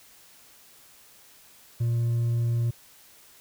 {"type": "tone with hard clipping", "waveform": "sine", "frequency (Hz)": 117.7, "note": "A#2", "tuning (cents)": 17, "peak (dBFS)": -23, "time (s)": [1.8, 2.71], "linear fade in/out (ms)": 10, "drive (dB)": 2, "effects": ["white hiss -54 dBFS RMS until 3.4 s"]}